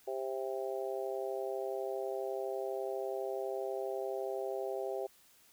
harmonic tone, 132.1 Hz, C3, 17 cents sharp, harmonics 3 / 4 / 5 / 6, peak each -38 / -40 / -41 / -45 dBFS, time 0.07-5.07 s, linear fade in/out 10 ms, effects white hiss -64 dBFS RMS until 5.52 s

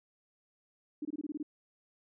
sine tone bursts, 299.4 Hz, D4, 33 cents sharp, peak -34 dBFS, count 8, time 1.02-1.429 s, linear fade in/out 5 ms, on 31 ms, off 23 ms, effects none

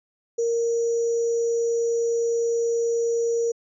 sine tone with sample-and-hold, 464.8 Hz, A#4, 5 cents flat, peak -20 dBFS, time 0.38-3.52 s, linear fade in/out 10 ms, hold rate 6300 Hz, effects resampled to 24000 Hz

